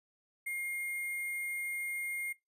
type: tone with sample-and-hold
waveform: sine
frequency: 2131 Hz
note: C7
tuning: 31 cents sharp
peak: -34 dBFS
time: 0.46-2.33 s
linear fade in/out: 10 ms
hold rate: 11025 Hz
effects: noise-tail reverb RT60 0.2 s tail -21 dB re dry + resampled to 32000 Hz